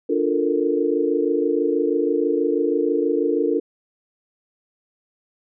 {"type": "chord", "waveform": "sine", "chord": "Bb major seventh", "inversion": "first", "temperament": "equal", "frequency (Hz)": [293.7, 349.2, 440, 466.2], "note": ["D4", "F4", "A4", "Bb4"], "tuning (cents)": [0, 0, 0, 0], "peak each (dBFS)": -23, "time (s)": [0.09, 3.6], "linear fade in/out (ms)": 10, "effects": []}